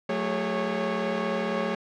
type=tone cluster; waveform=sawtooth; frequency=183 / 220.6 / 405.9 / 553 Hz; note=F#3 / A3 / G#4 / C#5; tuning=-19 / +5 / -40 / -4 cents; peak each=-29 / -27 / -28 / -26 dBFS; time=0.09-1.75 s; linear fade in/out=5 ms; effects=low-pass 3000 Hz 12 dB/octave